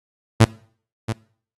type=tone with echo; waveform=sawtooth; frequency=112.2 Hz; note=A2; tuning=34 cents sharp; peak=-4 dBFS; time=0.4-0.45 s; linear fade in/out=10 ms; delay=680 ms; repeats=1; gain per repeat=-13 dB; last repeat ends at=1.13 s; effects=noise-tail reverb RT60 0.5 s tail -23 dB re dry + AAC 32 kbps